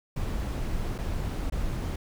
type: noise with dropouts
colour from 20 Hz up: brown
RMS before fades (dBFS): -30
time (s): 0.16-1.96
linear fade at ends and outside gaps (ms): 5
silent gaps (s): 0.981-0.985 / 1.5-1.521
effects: none